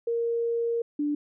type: tone pair in turn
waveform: sine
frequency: 466.2 / 293.7 Hz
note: A#4 / D4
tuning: 0 / 0 cents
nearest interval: minor sixth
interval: 800 cents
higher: first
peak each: -24 dBFS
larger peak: neither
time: 0.07-0.82 / 0.99-1.15 s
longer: first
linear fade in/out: 5 ms
effects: none